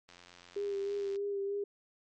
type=click train; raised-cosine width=0.2 ms; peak=-36 dBFS; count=95; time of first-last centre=0.09-1.158 s; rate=88 Hz
type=tone with vibrato; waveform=sine; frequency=400.4 Hz; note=G4; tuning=37 cents sharp; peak=-32 dBFS; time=0.56-1.64 s; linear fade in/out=5 ms; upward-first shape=sine; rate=3.2 Hz; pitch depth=24 cents each way
effects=MP3 48 kbps